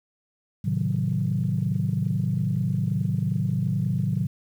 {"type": "chord", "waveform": "sine", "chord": "A diminished seventh", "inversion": "none", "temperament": "equal with one note detuned", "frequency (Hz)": [110, 133.18, 155.56, 185], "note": ["A2", "C3", "Eb3", "Gb3"], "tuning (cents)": [0, 31, 0, 0], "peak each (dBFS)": -27, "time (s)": [0.64, 4.27], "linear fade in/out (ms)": 10, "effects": ["tanh soft clip ceiling -13 dBFS", "9-bit"]}